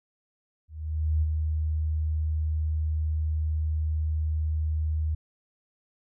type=tone with ADSR envelope; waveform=sine; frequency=77.78 Hz; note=D#2; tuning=in tune; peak=-20 dBFS; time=0.68-5.15 s; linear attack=540 ms; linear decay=33 ms; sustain=-4 dB; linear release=8 ms; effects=none